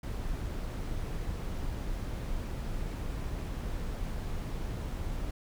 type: noise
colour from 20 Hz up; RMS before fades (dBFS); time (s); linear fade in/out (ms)
brown; -35; 0.03-5.31; 5
effects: none